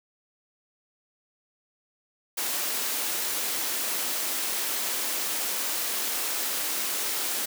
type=high-pass noise; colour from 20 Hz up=white; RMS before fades=-29 dBFS; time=2.37-7.46 s; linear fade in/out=10 ms; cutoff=230 Hz; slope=24 dB/octave; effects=none